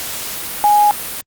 sine tone in noise, 830.6 Hz, G#5, in tune, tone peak -8 dBFS, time 0.64-0.91 s, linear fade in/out 0 ms, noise white, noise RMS -25 dBFS, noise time 0-1.21 s, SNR +14 dB, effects Opus 48 kbps

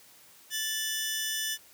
15% pulse tone pair together, 1753 / 2964 Hz, A6 / F#7, -7 / +2 cents, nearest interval major sixth, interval 909 cents, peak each -26 dBFS, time 0.5-1.58 s, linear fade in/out 50 ms, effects white hiss -56 dBFS RMS until 1.73 s + high-pass 60 Hz 12 dB/octave

